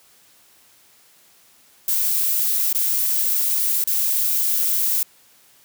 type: noise with dropouts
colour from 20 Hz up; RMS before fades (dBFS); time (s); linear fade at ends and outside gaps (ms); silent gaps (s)
violet; -20; 1.88-5.03; 2; 2.728-2.748 / 3.84-3.873
effects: white hiss -54 dBFS RMS until 5.64 s + high-pass 80 Hz 12 dB/octave